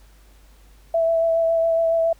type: tone with vibrato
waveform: sine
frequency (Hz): 660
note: E5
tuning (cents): +2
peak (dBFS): -16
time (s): 0.94-2.13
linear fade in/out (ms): 5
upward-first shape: sine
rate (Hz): 7.2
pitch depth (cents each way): 15
effects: added 50 Hz sine -48 dBFS peak until 2.19 s + pink hiss -57 dBFS RMS until 2.19 s